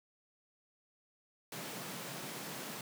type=high-pass noise; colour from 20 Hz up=pink; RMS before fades=-44 dBFS; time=1.52-2.81 s; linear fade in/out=2 ms; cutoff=130 Hz; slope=48 dB/octave; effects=none